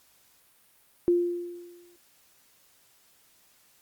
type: tone with exponential decay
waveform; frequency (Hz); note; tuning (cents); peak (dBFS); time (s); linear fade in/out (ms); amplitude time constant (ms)
sine; 349.2; F4; 0; -17; 1.08-1.96; 0; 190
effects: white hiss -62 dBFS RMS until 3.81 s + Opus 48 kbps